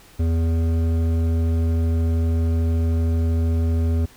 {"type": "tone with hard clipping", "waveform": "triangle", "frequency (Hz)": 82.41, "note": "E2", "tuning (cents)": 0, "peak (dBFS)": -19, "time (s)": [0.19, 4.06], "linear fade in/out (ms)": 10, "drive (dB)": 15, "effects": ["pink hiss -49 dBFS RMS until 4.16 s"]}